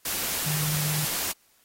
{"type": "tone in noise", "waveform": "sine", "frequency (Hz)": 152, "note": "D#3", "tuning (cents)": -40, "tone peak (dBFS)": -27, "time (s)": [0.46, 1.05], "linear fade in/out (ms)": 5, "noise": "white", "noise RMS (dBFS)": -29, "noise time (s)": [0.05, 1.32], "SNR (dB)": -1, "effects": ["white hiss -63 dBFS RMS until 1.64 s", "AAC 48 kbps"]}